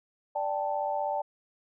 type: chord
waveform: sine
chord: D suspended fourth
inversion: none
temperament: equal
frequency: 587.3 / 784 / 880 Hz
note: D5 / G5 / A5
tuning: 0 / 0 / 0 cents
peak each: -32 dBFS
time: 0.35-1.22 s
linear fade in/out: 10 ms
effects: none